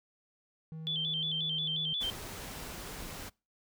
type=tone with pitch glide; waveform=triangle; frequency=159.3 to 157.65 Hz; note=D#3 to D#3; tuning=+41 to +23 cents; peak=-38 dBFS; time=0.72-1.93 s; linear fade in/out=0 ms; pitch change=-18 cents; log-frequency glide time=1.46-1.56 s
type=tone with vibrato; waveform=sine; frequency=3291 Hz; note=G#7; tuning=16 cents flat; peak=-31 dBFS; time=0.87-2.1 s; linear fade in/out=0 ms; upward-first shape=square; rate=5.6 Hz; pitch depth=84 cents each way
type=noise; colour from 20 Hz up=pink; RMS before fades=-43 dBFS; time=2-3.3 s; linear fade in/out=20 ms
effects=noise-tail reverb RT60 0.3 s tail -25 dB re dry